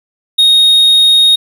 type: tone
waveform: triangle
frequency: 3729 Hz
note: A#7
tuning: in tune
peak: -3 dBFS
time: 0.38-1.36 s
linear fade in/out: 10 ms
effects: 7-bit